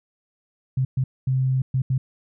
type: tone bursts at uneven times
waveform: sine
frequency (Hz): 130.81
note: C3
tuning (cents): 0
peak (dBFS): -18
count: 5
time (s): 0.77-0.85 / 0.97-1.04 / 1.27-1.62 / 1.74-1.82 / 1.9-1.98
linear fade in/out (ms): 5
effects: none